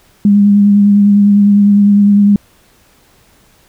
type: tone with vibrato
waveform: sine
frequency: 203.2 Hz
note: G#3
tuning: 38 cents flat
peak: -4 dBFS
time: 0.25-2.36 s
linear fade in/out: 2 ms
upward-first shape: sine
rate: 9.9 Hz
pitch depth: 19 cents each way
effects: pink hiss -49 dBFS RMS until 3.68 s